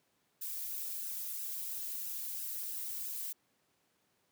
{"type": "noise with flanger", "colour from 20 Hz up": "violet", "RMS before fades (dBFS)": -40, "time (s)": [0.41, 3.33], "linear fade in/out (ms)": 10, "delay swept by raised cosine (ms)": [0.88, 4.08], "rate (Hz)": 3, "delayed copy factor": -0.8, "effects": ["pink hiss -75 dBFS RMS until 4.31 s", "high-pass 150 Hz 12 dB/octave"]}